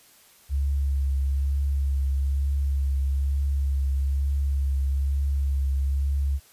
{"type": "tone with vibrato", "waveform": "sine", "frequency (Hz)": 69, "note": "C#2", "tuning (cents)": -7, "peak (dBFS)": -21, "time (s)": [0.49, 6.4], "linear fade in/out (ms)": 50, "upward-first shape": "triangle", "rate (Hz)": 1.1, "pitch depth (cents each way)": 26, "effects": ["white hiss -55 dBFS RMS until 6.52 s", "resampled to 32000 Hz"]}